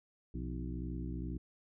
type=harmonic tone with a mistuned harmonic; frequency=62.4 Hz; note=B1; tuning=19 cents sharp; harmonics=1 / 2 / 3 / 4 / 5 / 6; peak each=-40 / -45 / -44 / -46 / -46 / -53 dBFS; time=0.34-1.38 s; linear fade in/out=5 ms; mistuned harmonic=3; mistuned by=-120 cents; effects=none